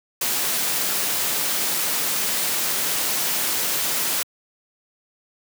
white noise, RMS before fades -23 dBFS, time 0.21-4.23 s, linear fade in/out 5 ms, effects high-pass 150 Hz 12 dB/octave

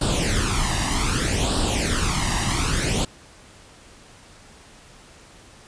pink noise with flanger, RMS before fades -22 dBFS, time 0.01-3.05 s, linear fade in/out 5 ms, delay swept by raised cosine 0.23 to 1.06 ms, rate 0.64 Hz, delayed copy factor +0.7, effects pink hiss -48 dBFS RMS until 5.67 s + resampled to 22050 Hz

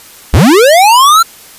square linear sweep, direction up, 43.32 to 1381 Hz, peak -3 dBFS, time 0.33-1.23 s, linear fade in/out 10 ms, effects white hiss -35 dBFS RMS until 1.58 s + resampled to 32000 Hz

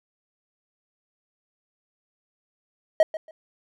triangle tone with echo, 633 Hz, D#5, 30 cents sharp, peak -10 dBFS, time 3-3.03 s, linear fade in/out 2 ms, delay 140 ms, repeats 2, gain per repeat -15 dB, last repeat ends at 3.31 s, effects none

